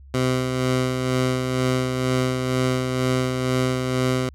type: tone with tremolo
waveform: 15% pulse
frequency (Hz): 128.3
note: C3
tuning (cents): -34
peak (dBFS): -12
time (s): 0.14-4.29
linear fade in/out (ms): 2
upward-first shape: sine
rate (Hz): 2.1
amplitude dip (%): 40
effects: added 68 Hz sine -42 dBFS peak until 4.34 s + low-pass 10000 Hz 12 dB/octave